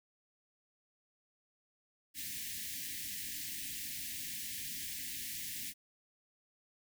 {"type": "band-stop noise", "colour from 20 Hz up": "white", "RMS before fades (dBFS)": -42, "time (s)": [2.14, 5.74], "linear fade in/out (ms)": 50, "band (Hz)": [320, 1700], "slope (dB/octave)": 96, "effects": []}